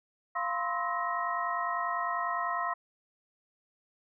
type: tone cluster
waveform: sine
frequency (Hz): 695 / 1007 / 1057 / 1294 / 1881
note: F5 / B5 / C6 / E6 / A#6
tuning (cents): -9 / +33 / +17 / -32 / +15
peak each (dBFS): -36 / -38 / -33 / -35 / -38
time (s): 0.35-2.74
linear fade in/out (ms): 10
effects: none